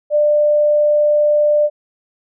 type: tone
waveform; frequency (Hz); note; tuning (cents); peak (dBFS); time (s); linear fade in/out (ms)
sine; 595; D5; +22; -10; 0.1-1.7; 50
effects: none